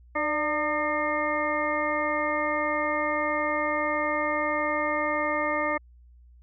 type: harmonic tone with a mistuned harmonic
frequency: 303.6 Hz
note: D#4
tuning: 42 cents flat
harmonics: 1 / 2 / 3 / 4 / 6 / 7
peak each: -33 / -29 / -33 / -30 / -33 / -31 dBFS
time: 0.15-5.78 s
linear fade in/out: 10 ms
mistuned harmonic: 2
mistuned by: -41 cents
effects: added 60 Hz sine -50 dBFS peak until 6.42 s